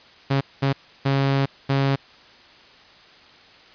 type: tone bursts at uneven times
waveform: sawtooth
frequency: 137.2 Hz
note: C#3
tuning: 17 cents flat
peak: -14 dBFS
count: 4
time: 0.3-0.41 / 0.62-0.73 / 1.05-1.46 / 1.69-1.96 s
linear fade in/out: 10 ms
effects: white hiss -49 dBFS RMS until 3.74 s + resampled to 11025 Hz